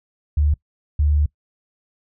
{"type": "tone pair in turn", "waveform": "sine", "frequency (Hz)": [74, 74], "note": ["D2", "D2"], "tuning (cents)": [14, 14], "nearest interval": "unison", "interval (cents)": 0, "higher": "neither", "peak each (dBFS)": -14, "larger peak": "neither", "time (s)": [[0.37, 0.54], [0.99, 1.26]], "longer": "second", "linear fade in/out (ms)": 5, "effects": ["noise-tail reverb RT60 0.1 s tail -22 dB re dry"]}